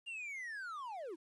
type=linear sweep; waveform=triangle; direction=down; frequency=2832 to 293.7 Hz; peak=-40 dBFS; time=0.06-1.16 s; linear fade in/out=20 ms; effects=resampled to 24000 Hz + 12-bit